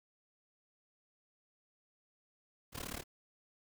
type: noise with amplitude modulation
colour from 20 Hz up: pink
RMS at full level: -39 dBFS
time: 2.72-3.04 s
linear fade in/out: 50 ms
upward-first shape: sine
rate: 36.4 Hz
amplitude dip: 95%
effects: none